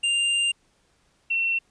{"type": "tone pair in turn", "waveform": ["square", "sine"], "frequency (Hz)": [2794, 2711], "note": ["F7", "E7"], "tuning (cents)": [0, 48], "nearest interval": "minor second", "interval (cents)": 52, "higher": "first", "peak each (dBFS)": -21, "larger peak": "neither", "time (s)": [[0.03, 0.52], [1.3, 1.59]], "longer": "first", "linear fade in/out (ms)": 10, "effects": ["pink hiss -65 dBFS RMS until 1.7 s", "resampled to 22050 Hz"]}